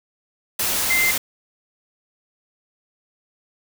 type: tone in noise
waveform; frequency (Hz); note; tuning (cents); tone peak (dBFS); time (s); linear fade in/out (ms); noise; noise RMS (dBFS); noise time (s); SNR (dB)
sine; 2084; C7; -7; -17; 0.9-1.11; 5; white; -22; 0.59-1.18; +2
effects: none